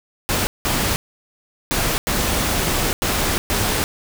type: noise bursts at uneven times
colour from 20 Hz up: pink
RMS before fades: -20 dBFS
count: 6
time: 0.29-0.47 / 0.65-0.96 / 1.71-1.98 / 2.07-2.93 / 3.02-3.38 / 3.5-3.84 s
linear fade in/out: 0 ms
effects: none